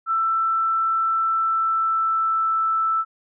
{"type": "tone with pitch glide", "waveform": "sine", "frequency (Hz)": [1331, 1321], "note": ["E6", "E6"], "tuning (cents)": [16, 3], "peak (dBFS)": -18, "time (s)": [0.06, 3.05], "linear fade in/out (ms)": 50, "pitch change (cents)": -13, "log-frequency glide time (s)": [1.17, 2.66], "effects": []}